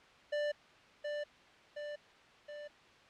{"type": "tone with echo", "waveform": "square", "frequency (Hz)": 590, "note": "D5", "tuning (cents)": 8, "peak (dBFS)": -33, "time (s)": [0.32, 0.52], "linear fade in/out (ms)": 10, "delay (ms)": 720, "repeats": 3, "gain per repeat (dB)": -4, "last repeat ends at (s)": 2.68, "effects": ["white hiss -60 dBFS RMS until 3.09 s", "low-pass 3000 Hz 12 dB/octave"]}